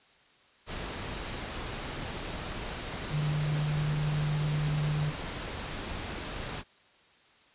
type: tone in noise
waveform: sine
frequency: 150 Hz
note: D3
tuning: 37 cents sharp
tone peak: -27 dBFS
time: 3.1-5.13 s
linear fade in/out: 50 ms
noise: pink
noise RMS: -37 dBFS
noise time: 0.66-6.64 s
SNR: +7 dB
effects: white hiss -61 dBFS RMS until 7.54 s + resampled to 8000 Hz